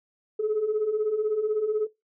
sine beating tone pair, 415.3 / 431.3 Hz, G#4 / A4, 0 / -35 cents, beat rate 16 Hz, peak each -29 / -23 dBFS, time 0.39-1.87 s, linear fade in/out 10 ms, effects noise-tail reverb RT60 0.2 s tail -19 dB re dry + tanh soft clip ceiling -18 dBFS

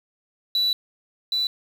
sine tone pair in turn, 3951 / 3972 Hz, B7 / B7, 0 / +9 cents, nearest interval unison, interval 9 cents, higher second, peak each -16 / -19 dBFS, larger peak first, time 0.55-0.73 / 1.32-1.47 s, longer first, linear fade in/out 2 ms, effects tanh soft clip ceiling -18 dBFS + 7-bit

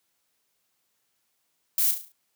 violet noise with echo, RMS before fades -23 dBFS, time 1.78-1.91 s, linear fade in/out 2 ms, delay 35 ms, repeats 6, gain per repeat -6 dB, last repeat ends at 2.12 s, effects white hiss -74 dBFS RMS until 2.35 s + high-pass 80 Hz 12 dB/octave

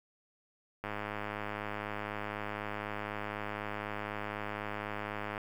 click train, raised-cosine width 0.5 ms, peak -22 dBFS, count 473, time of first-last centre 0.84-5.378 s, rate 104 Hz, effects 9-bit

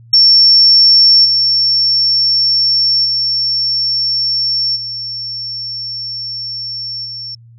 sine tone with level steps, 5440 Hz, F8, 46 cents flat, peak -4 / -9 / -12 / -20 / -23 dBFS, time 0.13-7.35 s, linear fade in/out 5 ms, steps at 1.24 / 3.04 / 4.75 / 7.04 s, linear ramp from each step 20 ms, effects added 116 Hz sine -38 dBFS peak until 7.58 s

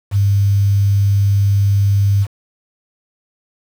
sine tone with quantisation, 100 Hz, G2, 35 cents sharp, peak -10 dBFS, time 0.11-2.27 s, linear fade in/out 50 ms, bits 6, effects none

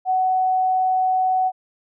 sine tone, 747 Hz, F#5, 16 cents sharp, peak -16 dBFS, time 0.05-1.52 s, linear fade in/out 50 ms, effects none

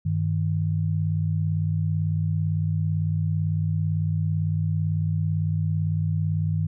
sine tone pair together, 98.59 / 156.5 Hz, G2 / D#3, +10 / +10 cents, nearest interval minor sixth, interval 800 cents, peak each -24 dBFS, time 0.05-6.67 s, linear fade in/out 10 ms, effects none

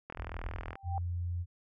click train, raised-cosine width 0.5 ms, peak -26 dBFS, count 28, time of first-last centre 0.1-0.755 s, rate 41.2 Hz
white low-pass noise, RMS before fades -41 dBFS, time 0.15-0.76 s, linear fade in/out 50 ms, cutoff 100 Hz, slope 48 dB/octave
sine tone with exponential growth, 784 Hz, G5, in tune, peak -32 dBFS, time 0.67-0.98 s, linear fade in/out 1 ms, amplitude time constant 66 ms
sine tone, 87.31 Hz, F2, in tune, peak -32 dBFS, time 0.83-1.46 s, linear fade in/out 50 ms
effects none

